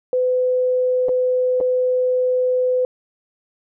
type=tone with dropouts; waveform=sine; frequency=505 Hz; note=B4; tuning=39 cents sharp; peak=-15 dBFS; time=0.13-2.85 s; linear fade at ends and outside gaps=1 ms; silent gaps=1.085-1.091 / 1.603-1.61 s; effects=none